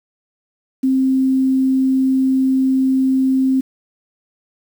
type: tone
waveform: sine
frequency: 263.4 Hz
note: C4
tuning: 12 cents sharp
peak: -12 dBFS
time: 0.83-3.61 s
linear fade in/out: 10 ms
effects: 7-bit